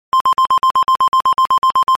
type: tone bursts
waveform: triangle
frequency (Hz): 1046.5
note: C6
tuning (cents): 0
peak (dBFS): -6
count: 15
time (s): 0.13-1.953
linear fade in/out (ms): 0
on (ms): 73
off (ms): 52
effects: MP3 64 kbps